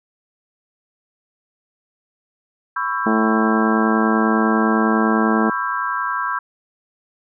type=chord; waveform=sine; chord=C# half-diminished seventh; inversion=third; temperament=just; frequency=997.9 / 1108.7 / 1330.5 / 1596.6 Hz; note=B5 / C#6 / E6 / G6; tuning=+18 / 0 / +16 / +31 cents; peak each=-25 dBFS; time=2.76-6.39 s; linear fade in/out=5 ms
type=harmonic tone; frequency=110 Hz; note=A2; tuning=in tune; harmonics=2 / 3 / 4 / 5 / 6 / 7 / 8; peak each=-17 / -22 / -24 / -32 / -28 / -27 / -32 dBFS; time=3.06-5.5 s; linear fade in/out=5 ms
effects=none